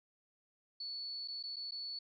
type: tone with dropouts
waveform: sine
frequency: 4435 Hz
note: C#8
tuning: in tune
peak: -40 dBFS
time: 0.8-1.99 s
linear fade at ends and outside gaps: 5 ms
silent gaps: 1.277-1.282 / 1.428-1.436 / 1.56-1.565 / 1.71-1.719 s
effects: none